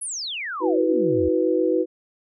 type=exponential sweep; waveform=sine; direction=down; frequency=11175 to 69.3 Hz; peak=-27 dBFS; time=0.01-1.29 s; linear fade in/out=10 ms
type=chord; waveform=sine; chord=E suspended second; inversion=none; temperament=equal with one note detuned; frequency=322.8 / 370 / 493.9 Hz; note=E4 / F#4 / B4; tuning=-36 / 0 / 0 cents; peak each=-22 dBFS; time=0.6-1.86 s; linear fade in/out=50 ms
effects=none